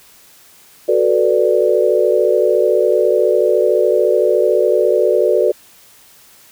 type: chord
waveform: sine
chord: B minor seventh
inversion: second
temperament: equal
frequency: 370 / 440 / 493.9 / 587.3 Hz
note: F#4 / A4 / B4 / D5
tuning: 0 / 0 / 0 / 0 cents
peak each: -16 dBFS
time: 0.88-5.52 s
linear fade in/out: 10 ms
effects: white hiss -46 dBFS RMS until 6.51 s